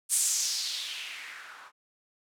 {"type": "noise with low-pass filter sweep", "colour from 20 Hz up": "violet", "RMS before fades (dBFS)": -32, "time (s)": [0.09, 1.72], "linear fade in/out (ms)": 50, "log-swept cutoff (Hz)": [9400, 1100], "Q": 2.8, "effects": []}